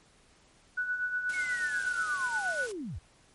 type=tone with tremolo; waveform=sine; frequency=1480 Hz; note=F#6; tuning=in tune; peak=-27 dBFS; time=0.77-2.67 s; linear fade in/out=10 ms; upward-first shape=sine; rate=8.3 Hz; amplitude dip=55%
type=noise; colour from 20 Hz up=white; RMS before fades=-44 dBFS; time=1.29-2.72 s; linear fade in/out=5 ms
type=linear sweep; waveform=sine; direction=down; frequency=2221 to 52.2 Hz; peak=-35 dBFS; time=1.33-2.99 s; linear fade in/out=10 ms
effects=pink hiss -62 dBFS RMS until 3.34 s + MP3 48 kbps